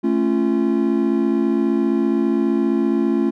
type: chord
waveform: triangle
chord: A augmented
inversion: none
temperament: just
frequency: 220 / 275 / 343.8 Hz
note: A3 / C#4 / E#4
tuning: 0 / -14 / -27 cents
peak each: -18 dBFS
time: 0.03-3.31 s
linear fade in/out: 20 ms
effects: none